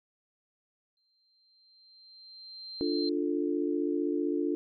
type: tone with exponential growth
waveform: sine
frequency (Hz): 4140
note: C8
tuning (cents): -19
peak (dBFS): -33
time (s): 0.97-3.09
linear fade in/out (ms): 1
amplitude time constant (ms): 460
type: chord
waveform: sine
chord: D minor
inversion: none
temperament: equal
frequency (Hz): 293.7 / 349.2 / 440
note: D4 / F4 / A4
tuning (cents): 0 / 0 / 0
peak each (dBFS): -30 / -31 / -35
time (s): 2.81-4.55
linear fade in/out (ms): 0
effects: none